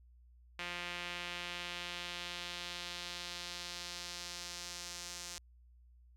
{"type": "tone with band-pass filter sweep", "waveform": "sawtooth", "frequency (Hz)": 175.5, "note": "F3", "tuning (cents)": 9, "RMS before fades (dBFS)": -44, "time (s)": [0.59, 5.38], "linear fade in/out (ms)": 0, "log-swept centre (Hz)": [2500, 6200], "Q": 1.6, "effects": ["added 60 Hz sine -59 dBFS peak until 6.16 s"]}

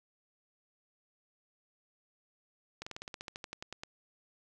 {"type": "slowing click train", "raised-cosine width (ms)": 0.2, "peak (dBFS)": -24, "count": 15, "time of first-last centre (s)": [2.82, 3.835], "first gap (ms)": 45, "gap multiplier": 1.07, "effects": []}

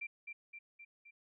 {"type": "tone with echo", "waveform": "sine", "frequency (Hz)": 2360, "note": "D7", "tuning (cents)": 8, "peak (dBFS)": -39, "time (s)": [0.01, 0.07], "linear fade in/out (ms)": 10, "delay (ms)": 260, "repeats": 4, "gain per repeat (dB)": -4, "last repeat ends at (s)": 1.11, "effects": []}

